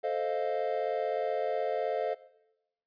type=chord; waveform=triangle; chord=F dominant seventh; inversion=first; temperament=equal; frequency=440 / 523.3 / 622.3 / 698.5 Hz; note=A4 / C5 / Eb5 / F5; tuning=0 / 0 / 0 / 0 cents; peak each=-32 dBFS; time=0.03-2.15 s; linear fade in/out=20 ms; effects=noise-tail reverb RT60 0.9 s tail -19 dB re dry + resampled to 11025 Hz